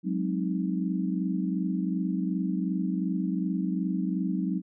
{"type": "chord", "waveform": "sine", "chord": "Ab dominant seventh", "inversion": "third", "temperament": "equal", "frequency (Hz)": [185, 207.7, 261.6, 311.1], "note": ["Gb3", "Ab3", "C4", "Eb4"], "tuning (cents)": [0, 0, 0, 0], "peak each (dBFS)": [-28, -34, -33, -33], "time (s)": [0.03, 4.62], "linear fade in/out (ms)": 50, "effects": []}